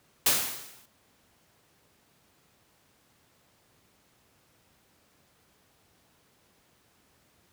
white noise with exponential decay, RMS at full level -20 dBFS, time 0.26-0.86 s, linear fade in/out 5 ms, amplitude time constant 130 ms, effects pink hiss -65 dBFS RMS until 7.52 s + high-pass 80 Hz 12 dB/octave

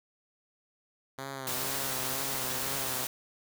5% pulse tone with vibrato, 132.7 Hz, C3, 25 cents sharp, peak -26 dBFS, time 1.18-3.05 s, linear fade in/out 5 ms, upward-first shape sine, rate 2.1 Hz, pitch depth 59 cents each way
white noise, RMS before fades -34 dBFS, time 1.47-3.07 s, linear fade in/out 2 ms
effects none

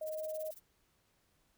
violet noise with tremolo, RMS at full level -48 dBFS, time 0.01-0.61 s, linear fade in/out 50 ms, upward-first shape sine, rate 18 Hz, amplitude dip 100%
sine tone, 624 Hz, D#5, 5 cents sharp, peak -37 dBFS, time 0.01-0.51 s, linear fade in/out 5 ms
effects pink hiss -74 dBFS RMS until 1.57 s

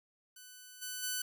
5% pulse tone with level steps, 1500 Hz, F#6, 23 cents sharp, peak -40 / -28 / -23 dBFS, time 0.36-1.22 s, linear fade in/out 5 ms, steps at 0.81 / 1.02 s, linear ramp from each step 20 ms, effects none

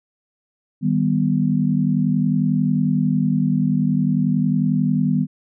sine chord, Eb augmented, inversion none, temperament equal, 155.56 / 196 / 246.9 Hz, Eb3 / G3 / B3, 0 / 0 / 0 cents, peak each -20 dBFS, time 0.81-5.27 s, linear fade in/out 50 ms, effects none

